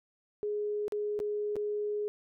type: tone with dropouts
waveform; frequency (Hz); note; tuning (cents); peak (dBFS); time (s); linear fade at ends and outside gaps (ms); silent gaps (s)
sine; 417.1; G#4; +7; -30; 0.43-2.08; 0; 0.881-0.922 / 1.191-1.201 / 1.557-1.565
effects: none